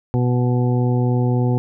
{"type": "harmonic tone", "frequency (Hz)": 123.47, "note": "B2", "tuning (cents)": 0, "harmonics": [1, 2, 3, 4, 6, 7], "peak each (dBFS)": [-16, -22, -26, -28, -32, -33], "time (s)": [0.14, 1.58], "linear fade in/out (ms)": 0, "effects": []}